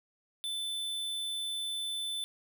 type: tone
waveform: square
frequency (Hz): 3520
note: A7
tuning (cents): 0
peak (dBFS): -34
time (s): 0.44-2.24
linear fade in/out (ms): 0
effects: none